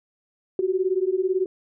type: beating tone pair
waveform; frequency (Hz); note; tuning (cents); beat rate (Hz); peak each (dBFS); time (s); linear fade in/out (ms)
sine; 365.4 / 383.4; F#4 / G4; -22 / -38; 18; -23; 0.59-1.46; 2
effects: none